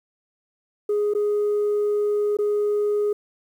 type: tone with dropouts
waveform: sine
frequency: 415.3 Hz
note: G#4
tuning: in tune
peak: -17 dBFS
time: 0.89-3.13 s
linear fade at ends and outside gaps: 5 ms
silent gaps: 1.137-1.149 / 2.37-2.387 s
effects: tanh soft clip ceiling -17 dBFS + 9-bit